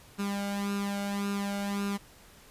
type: tone with flanger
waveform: sawtooth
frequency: 200.7 Hz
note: G3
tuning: 41 cents sharp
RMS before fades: -32 dBFS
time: 0.18-1.98 s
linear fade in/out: 20 ms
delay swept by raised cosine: 0.75 to 1.39 ms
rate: 1.8 Hz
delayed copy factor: +0.7
effects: pink hiss -55 dBFS RMS until 2.5 s + resampled to 32000 Hz